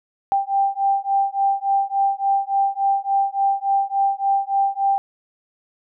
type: beating tone pair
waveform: sine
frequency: 787 / 790.5 Hz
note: G5 / G5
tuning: +7 / +14 cents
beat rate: 3.5 Hz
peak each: -20 / -20 dBFS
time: 0.32-4.98 s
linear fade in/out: 0 ms
effects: none